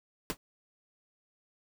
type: noise with exponential decay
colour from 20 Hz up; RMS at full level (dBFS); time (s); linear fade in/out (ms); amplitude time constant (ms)
pink; -29; 0.3-0.37; 0; 15
effects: none